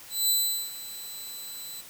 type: tone with ADSR envelope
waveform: 10% pulse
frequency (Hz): 4001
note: B7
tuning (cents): +22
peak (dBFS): -14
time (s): 0.09-1.82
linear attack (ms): 200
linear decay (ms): 410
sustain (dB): -17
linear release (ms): 21
effects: white hiss -47 dBFS RMS until 1.89 s